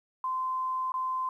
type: tone with dropouts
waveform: sine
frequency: 1034 Hz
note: C6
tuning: 21 cents flat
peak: -28 dBFS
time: 0.24-1.29 s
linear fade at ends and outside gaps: 2 ms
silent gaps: 0.92-0.94 s
effects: 11-bit